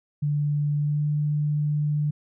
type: tone with pitch glide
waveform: sine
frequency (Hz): 146.83 to 148.71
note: D3 to D3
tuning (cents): 0 to +22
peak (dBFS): -21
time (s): 0.22-2.11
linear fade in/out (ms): 10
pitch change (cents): +22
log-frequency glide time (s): 0.78-1.04
effects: none